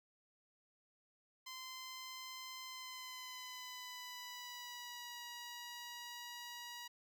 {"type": "tone with pitch glide", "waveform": "10% pulse", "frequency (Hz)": [1035, 960.1], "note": ["C6", "B5"], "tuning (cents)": [-19, -49], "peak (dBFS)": -39, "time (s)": [1.46, 6.88], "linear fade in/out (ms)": 10, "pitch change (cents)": -130, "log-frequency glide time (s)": [2.65, 5.23], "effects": []}